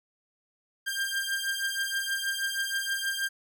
sawtooth beating tone pair, 1591 / 1597.3 Hz, G6 / G6, +25 / +32 cents, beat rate 6.3 Hz, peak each -28 dBFS, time 0.86-3.29 s, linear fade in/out 20 ms, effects none

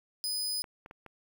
sawtooth tone, 5000 Hz, D#8, 8 cents sharp, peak -28 dBFS, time 0.24-0.62 s, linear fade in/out 0 ms
clicks, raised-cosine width 0.5 ms, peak -32 dBFS, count 4, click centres 0.642 / 0.861 / 0.911 / 1.063 s
effects 10-bit

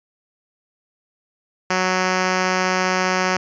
5% pulse tone, 185 Hz, F#3, in tune, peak -6 dBFS, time 1.7-3.37 s, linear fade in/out 5 ms, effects resampled to 16000 Hz

